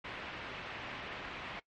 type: low-pass noise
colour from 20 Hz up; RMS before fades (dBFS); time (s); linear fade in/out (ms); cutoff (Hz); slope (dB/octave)
white; -44; 0.04-1.6; 10; 2800; 24
effects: noise-tail reverb RT60 0.1 s tail -20 dB re dry + MP3 48 kbps